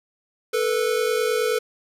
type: tone pair together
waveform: square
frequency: 439.9 / 489.4 Hz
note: A4 / B4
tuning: 0 / -16 cents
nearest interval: major second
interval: 184 cents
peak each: -23 / -24 dBFS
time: 0.53-1.59 s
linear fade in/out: 10 ms
effects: resampled to 32000 Hz + 8-bit